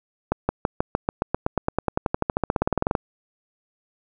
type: accelerating click train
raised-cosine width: 1 ms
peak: -6 dBFS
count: 30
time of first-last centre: 0.32-2.952 s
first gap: 170 ms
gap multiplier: 0.95
effects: none